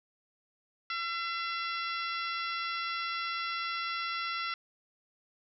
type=harmonic tone; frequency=677 Hz; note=E5; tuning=46 cents sharp; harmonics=2 / 3 / 4 / 5 / 6 / 7 / 8; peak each=-35 / -39 / -41 / -43 / -45 / -46 / -47 dBFS; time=0.9-4.54 s; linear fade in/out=2 ms; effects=none